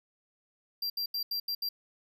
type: tone bursts at uneven times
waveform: square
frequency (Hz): 4726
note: D8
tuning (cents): +10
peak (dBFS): -31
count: 6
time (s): 0.82-0.9 / 0.97-1.06 / 1.14-1.23 / 1.31-1.4 / 1.48-1.55 / 1.62-1.69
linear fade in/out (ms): 5
effects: none